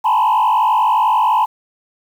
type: tone with frequency modulation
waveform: sine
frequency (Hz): 932.3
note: A#5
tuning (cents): 0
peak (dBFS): -9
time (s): 0.04-1.46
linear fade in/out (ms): 20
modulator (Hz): 51.4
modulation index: 1.8
effects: tanh soft clip ceiling -9 dBFS + 7-bit